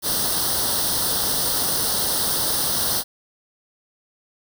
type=noise with comb filter; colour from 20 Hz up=white; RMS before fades=-22 dBFS; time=0.02-3.04 s; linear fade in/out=50 ms; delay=0.21 ms; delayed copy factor=+0.85; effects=none